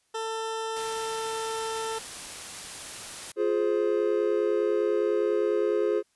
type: tone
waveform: 20% pulse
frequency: 446.2 Hz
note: A4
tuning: 24 cents sharp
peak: -25 dBFS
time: 0.14-1.99 s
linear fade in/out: 10 ms
type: noise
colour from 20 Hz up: white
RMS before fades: -39 dBFS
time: 0.76-3.32 s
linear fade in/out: 5 ms
type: chord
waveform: triangle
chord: F minor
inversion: none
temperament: just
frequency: 349.2 / 419.1 / 523.8 Hz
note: F4 / Ab4 / C5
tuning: 0 / +16 / +2 cents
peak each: -26 / -23 / -28 dBFS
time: 3.36-6.03 s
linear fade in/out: 50 ms
effects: white hiss -70 dBFS RMS until 6.15 s + resampled to 24000 Hz